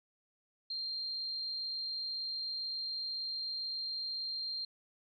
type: tone with amplitude modulation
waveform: sine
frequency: 4186 Hz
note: C8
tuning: in tune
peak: -34 dBFS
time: 0.7-4.65 s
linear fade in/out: 5 ms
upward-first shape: sine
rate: 147 Hz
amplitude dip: 30%
effects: MP3 96 kbps